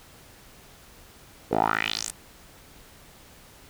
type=tone with band-pass filter sweep; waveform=10% pulse; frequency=54.4 Hz; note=A1; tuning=19 cents flat; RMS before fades=-26 dBFS; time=1.51-2.11 s; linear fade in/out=10 ms; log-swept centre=470 to 9200 Hz; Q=4.1; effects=pink hiss -51 dBFS RMS until 3.69 s